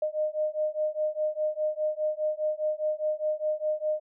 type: beating tone pair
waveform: sine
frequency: 611 / 615.9 Hz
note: D#5 / D#5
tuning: -32 / -18 cents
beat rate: 4.9 Hz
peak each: -29 dBFS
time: 0.02-4 s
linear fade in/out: 5 ms
effects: none